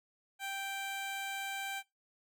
15% pulse tone, 784 Hz, G5, in tune, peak -31 dBFS, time 0.39-1.83 s, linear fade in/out 50 ms, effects noise-tail reverb RT60 0.2 s tail -19 dB re dry

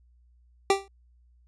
25% pulse tone with exponential decay, 392 Hz, G4, in tune, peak -12 dBFS, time 0.7-0.88 s, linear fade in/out 2 ms, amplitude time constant 37 ms, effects added 60 Hz sine -57 dBFS peak until 1.47 s + resampled to 22050 Hz

